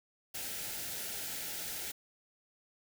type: band-stop noise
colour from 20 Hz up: white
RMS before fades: -40 dBFS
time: 0.34-1.92 s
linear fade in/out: 10 ms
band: 930 to 1300 Hz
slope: 96 dB/octave
effects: none